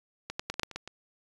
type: clicks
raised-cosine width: 0.2 ms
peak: -18 / -14 / -14 / -29 / -11 / -12 / -26 / -18 / -24 dBFS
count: 9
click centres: 0.3 / 0.395 / 0.5 / 0.541 / 0.596 / 0.633 / 0.713 / 0.76 / 0.876 s
effects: resampled to 24000 Hz